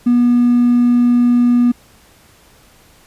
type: tone with hard clipping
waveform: triangle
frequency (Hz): 242.3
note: B3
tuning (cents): -33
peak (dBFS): -9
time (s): 0.06-1.72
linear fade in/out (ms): 10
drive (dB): 4
effects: pink hiss -48 dBFS RMS until 3.06 s + resampled to 32000 Hz